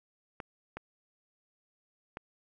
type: clicks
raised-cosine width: 0.5 ms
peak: -24 dBFS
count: 3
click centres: 0.402 / 0.77 / 2.171 s
effects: none